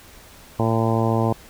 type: harmonic tone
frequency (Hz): 113.2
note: A2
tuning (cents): +50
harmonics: 1 / 2 / 3 / 4 / 5 / 6 / 7 / 8 / 9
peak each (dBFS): -21 / -24 / -26 / -27 / -28 / -29 / -29 / -30 / -31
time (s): 0.59-1.33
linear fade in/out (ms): 5
effects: pink hiss -46 dBFS RMS until 1.49 s